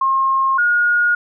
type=tone pair in turn; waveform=sine; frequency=1071 / 1436.6 Hz; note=C6 / F6; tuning=+40 / +48 cents; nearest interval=perfect fourth; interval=508 cents; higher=second; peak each=-13 / -12 dBFS; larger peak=second; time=0.01-0.58 / 0.58-1.15 s; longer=neither; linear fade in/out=5 ms; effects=none